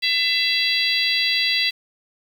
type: harmonic tone with a mistuned harmonic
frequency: 670 Hz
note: E5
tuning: 28 cents sharp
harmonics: 3 / 4 / 5 / 6 / 7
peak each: -24 / -24 / -24 / -24 / -24 dBFS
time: 0.02-1.71 s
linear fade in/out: 20 ms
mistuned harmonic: 6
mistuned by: -23 cents
effects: 7-bit